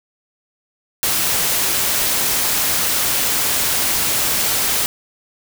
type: noise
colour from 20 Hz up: white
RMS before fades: -18 dBFS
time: 1.03-4.86 s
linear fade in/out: 0 ms
effects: none